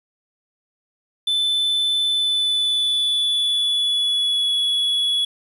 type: tone with pitch glide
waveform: triangle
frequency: 3517 to 3380 Hz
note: A7 to G#7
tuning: -1 to +30 cents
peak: -16 dBFS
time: 1.27-5.25 s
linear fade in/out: 5 ms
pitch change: -69 cents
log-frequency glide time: 2.08-4.56 s
effects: resampled to 32000 Hz + 8-bit